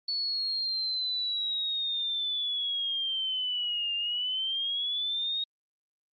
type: linear two-way sweep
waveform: sine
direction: down then up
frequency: 4439 to 2794 to 3755 Hz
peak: -28 dBFS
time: 0.08-5.44 s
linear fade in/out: 5 ms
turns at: 3.95 s
effects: Opus 48 kbps